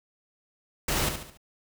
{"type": "noise with echo", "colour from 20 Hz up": "pink", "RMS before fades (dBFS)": -27, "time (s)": [0.88, 1.09], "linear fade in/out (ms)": 5, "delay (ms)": 71, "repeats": 4, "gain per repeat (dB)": -7, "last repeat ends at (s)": 1.374, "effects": []}